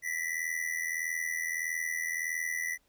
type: ring-modulated tone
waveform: square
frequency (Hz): 1975.5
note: B6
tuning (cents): 0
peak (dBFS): -29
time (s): 0.02-2.78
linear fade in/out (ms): 50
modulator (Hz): 40.8
effects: pink hiss -71 dBFS RMS until 2.88 s